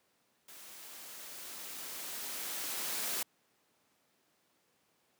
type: noise with level ramp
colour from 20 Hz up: white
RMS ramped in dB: -52 to -35 dBFS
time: 0.48-3.23 s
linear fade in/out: 5 ms
effects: pink hiss -73 dBFS RMS until 5.19 s + high-pass 200 Hz 12 dB/octave